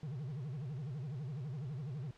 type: tone with vibrato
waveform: triangle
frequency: 138.59 Hz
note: C#3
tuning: in tune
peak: -37 dBFS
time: 0.03-2.11 s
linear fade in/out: 2 ms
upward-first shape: sine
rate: 12 Hz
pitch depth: 250 cents each way
effects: pink hiss -64 dBFS RMS until 2.17 s + low-pass 5000 Hz 12 dB/octave